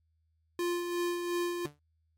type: tone with tremolo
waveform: square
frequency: 349.2 Hz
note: F4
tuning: in tune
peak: -29 dBFS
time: 0.59-1.66 s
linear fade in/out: 2 ms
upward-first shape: sine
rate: 2.8 Hz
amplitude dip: 45%
type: tone with exponential decay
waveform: sawtooth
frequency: 146.83 Hz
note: D3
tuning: in tune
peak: -33 dBFS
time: 1.65-1.79 s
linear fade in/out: 0 ms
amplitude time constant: 30 ms
effects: added 80 Hz sine -70 dBFS peak until 2.17 s + MP3 64 kbps